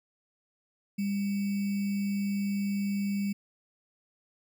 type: tone with sample-and-hold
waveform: sine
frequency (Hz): 200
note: G3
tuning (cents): +35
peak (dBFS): -27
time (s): 0.98-3.33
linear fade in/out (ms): 10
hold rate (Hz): 2450
effects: none